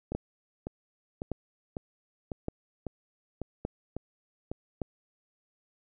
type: two click trains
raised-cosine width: 2 ms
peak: -18 / -21 dBFS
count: 5 / 9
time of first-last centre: 0.15-4.817 / 0.12-4.516 s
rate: 0.857 / 1.82 Hz
effects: none